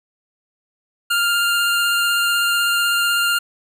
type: tone with vibrato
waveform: 25% pulse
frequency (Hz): 1400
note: F6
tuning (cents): +4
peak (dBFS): -12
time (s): 1.1-3.39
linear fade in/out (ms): 10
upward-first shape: sine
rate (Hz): 16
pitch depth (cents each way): 10
effects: none